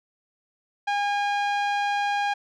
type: tone with low-pass filter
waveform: sawtooth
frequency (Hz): 814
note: G#5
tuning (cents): -35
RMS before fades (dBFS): -25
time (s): 0.87-2.34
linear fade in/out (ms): 10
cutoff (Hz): 3200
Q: 0.71
effects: none